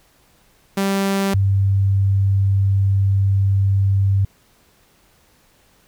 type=tone pair in turn; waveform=sawtooth / sine; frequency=196 / 98 Hz; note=G3 / G2; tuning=0 / 0 cents; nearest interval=octave; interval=1200 cents; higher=first; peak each=-13 dBFS; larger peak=neither; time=0.77-1.34 / 1.34-4.25 s; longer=second; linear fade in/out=5 ms; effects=pink hiss -56 dBFS RMS until 5.87 s